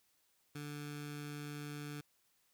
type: tone with notch filter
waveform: 15% pulse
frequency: 146.83 Hz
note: D3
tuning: in tune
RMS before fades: -45 dBFS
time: 0.55-2.01 s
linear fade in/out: 5 ms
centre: 590 Hz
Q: 0.93
effects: white hiss -75 dBFS RMS until 2.53 s